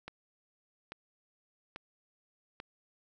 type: click train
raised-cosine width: 0.3 ms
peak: -26 dBFS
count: 4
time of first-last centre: 0.08-2.601 s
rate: 1.19 Hz
effects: none